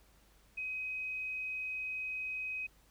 sine tone, 2524 Hz, D#7, 24 cents sharp, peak -36 dBFS, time 0.57-2.67 s, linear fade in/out 10 ms, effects added 50 Hz sine -65 dBFS peak until 2.9 s + pink hiss -67 dBFS RMS until 2.9 s

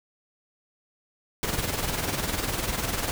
pink noise with tremolo, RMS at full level -26 dBFS, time 1.43-3.11 s, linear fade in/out 0 ms, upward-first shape sine, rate 20 Hz, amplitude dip 60%, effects none

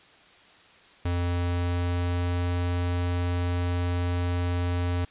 square tone with pitch glide, 87.6 to 88.16 Hz, F2 to F2, +6 to +17 cents, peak -25 dBFS, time 1.05-5.05 s, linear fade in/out 5 ms, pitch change +11 cents, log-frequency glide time 1.21-2.55 s, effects white hiss -54 dBFS RMS until 5.1 s + resampled to 8000 Hz

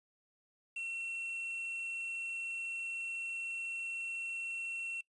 triangle tone with quantisation, 2714 Hz, E7, 50 cents sharp, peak -36 dBFS, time 0.76-5.01 s, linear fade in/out 5 ms, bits 10, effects noise-tail reverb RT60 0.1 s tail -20 dB re dry + resampled to 24000 Hz

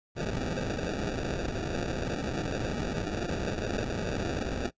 blue noise with sample-and-hold, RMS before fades -32 dBFS, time 0.15-4.71 s, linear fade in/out 50 ms, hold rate 1050 Hz, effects noise-tail reverb RT60 0.1 s tail -19 dB re dry + resampled to 16000 Hz

